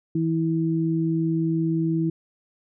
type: tone pair together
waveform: sine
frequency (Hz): 162.8 / 325.6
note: E3 / E4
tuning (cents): -21 / -21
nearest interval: octave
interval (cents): 1200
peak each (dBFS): -23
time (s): 0.15-2.1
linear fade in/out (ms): 5
effects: none